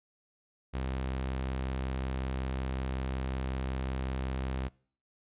sawtooth tone, 65.41 Hz, C2, in tune, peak -28 dBFS, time 0.73-4.69 s, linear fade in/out 20 ms, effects noise-tail reverb RT60 0.5 s tail -24 dB re dry + resampled to 8000 Hz

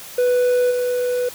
triangle tone with level steps, 494.5 Hz, B4, 2 cents sharp, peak -12 / -16 dBFS, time 0.18-1.29 s, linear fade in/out 5 ms, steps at 0.7 s, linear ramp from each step 20 ms, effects white hiss -37 dBFS RMS until 1.34 s

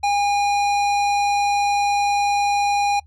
square tone with low-pass filter, 813 Hz, G#5, 37 cents flat, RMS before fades -19 dBFS, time 0.03-3 s, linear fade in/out 10 ms, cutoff 6500 Hz, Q 0.64, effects noise-tail reverb RT60 0.1 s tail -25 dB re dry + added 76 Hz sine -46 dBFS peak until 3.06 s

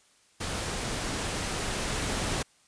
pink noise with level ramp, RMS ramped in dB -33 to -30 dBFS, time 0.4-2.43 s, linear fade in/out 10 ms, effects white hiss -63 dBFS RMS until 2.67 s + resampled to 22050 Hz

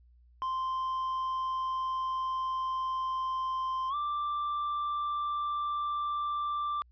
triangle tone with pitch glide, 1043 to 1177.5 Hz, C6 to D6, -6 to +4 cents, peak -28 dBFS, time 0.42-6.82 s, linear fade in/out 0 ms, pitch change +210 cents, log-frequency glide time 3.89-3.95 s, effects added 60 Hz sine -57 dBFS peak until 6.91 s + resampled to 11025 Hz

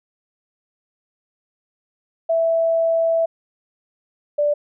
sine tone pair in turn, 659.3 / 587.4 Hz, E5 / D5, 0 / 0 cents, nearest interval major second, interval 200 cents, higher first, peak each -15 dBFS, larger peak neither, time 2.29-3.26 / 4.38-4.54 s, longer first, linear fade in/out 10 ms, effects none

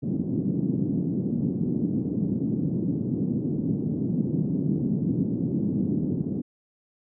pink band-pass noise, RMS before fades -26 dBFS, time 0.02-6.42 s, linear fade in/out 20 ms, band 150 to 290 Hz, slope 24 dB/octave, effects none

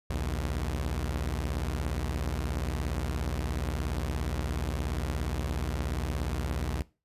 sawtooth beating tone pair, 60.9 / 77.9 Hz, B1 / D#2, -24 / +3 cents, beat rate 17 Hz, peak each -28 / -29 dBFS, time 0.1-6.82 s, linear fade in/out 0 ms, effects noise-tail reverb RT60 0.3 s tail -20 dB re dry + resampled to 32000 Hz

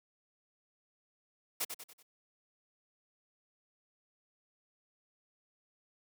white noise with echo, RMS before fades -34 dBFS, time 1.6-1.65 s, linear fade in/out 10 ms, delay 95 ms, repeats 4, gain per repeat -7 dB, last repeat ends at 2.03 s, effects high-pass 200 Hz 12 dB/octave

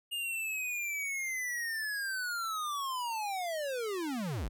square linear sweep, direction down, 2846 to 34.13 Hz, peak -34 dBFS, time 0.11-4.49 s, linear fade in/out 20 ms, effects none

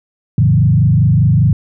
sine tone with frequency modulation, 130.81 Hz, C3, in tune, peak -7 dBFS, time 0.38-1.53 s, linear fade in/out 2 ms, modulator 25 Hz, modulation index 1.5, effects none

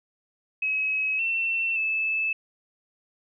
sine tone with pitch steps, 2559 / 2694 / 2618 Hz, D#7 / E7 / E7, +48 / +37 / -13 cents, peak -23 dBFS, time 0.62-2.33 s, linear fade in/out 5 ms, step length 570 ms, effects none

